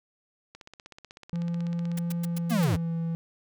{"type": "click train", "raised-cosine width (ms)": 0.2, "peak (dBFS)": -28, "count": 24, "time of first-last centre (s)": [0.55, 1.979], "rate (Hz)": 16.1}
{"type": "tone with pitch glide", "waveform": "triangle", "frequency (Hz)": [170.8, 165.84], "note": ["F3", "E3"], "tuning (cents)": [-38, 11], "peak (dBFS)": -25, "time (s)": [1.33, 3.15], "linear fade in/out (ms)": 0, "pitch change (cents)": -51, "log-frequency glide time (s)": [2.25, 2.96]}
{"type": "noise bursts", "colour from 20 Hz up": "white", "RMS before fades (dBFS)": -38, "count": 6, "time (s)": [1.97, 2.646], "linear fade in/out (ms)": 5, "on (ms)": 21, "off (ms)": 110}
{"type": "linear sweep", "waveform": "square", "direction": "down", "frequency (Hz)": [246.9, 76.3], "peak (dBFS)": -24, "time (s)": [2.5, 2.77], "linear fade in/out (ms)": 20}
{"effects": []}